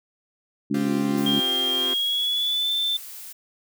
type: harmonic tone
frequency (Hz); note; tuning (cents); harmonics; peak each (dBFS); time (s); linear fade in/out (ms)
70.7; C#2; +35; 2 / 3 / 4 / 5; -33 / -24 / -24 / -33; 0.7-1.4; 10
type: chord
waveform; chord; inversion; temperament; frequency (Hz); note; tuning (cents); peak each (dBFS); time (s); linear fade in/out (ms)
sawtooth; C suspended fourth; none; equal; 261.6 / 349.2 / 392; C4 / F4 / G4; 0 / 0 / 0; -30; 0.74-1.94; 5
type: noise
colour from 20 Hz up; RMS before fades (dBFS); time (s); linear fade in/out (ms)
blue; -39; 1.17-3.33; 10
type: tone with pitch glide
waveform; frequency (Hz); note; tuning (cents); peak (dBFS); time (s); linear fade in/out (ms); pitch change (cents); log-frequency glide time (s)
sine; 3213 to 3545; G7 to A7; +42 to +12; -21; 1.26-2.97; 5; +170; 1.78-2.71
effects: none